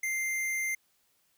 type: tone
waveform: square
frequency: 2093 Hz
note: C7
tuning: in tune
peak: -30 dBFS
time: 0.03-0.75 s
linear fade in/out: 5 ms
effects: white hiss -71 dBFS RMS until 1.37 s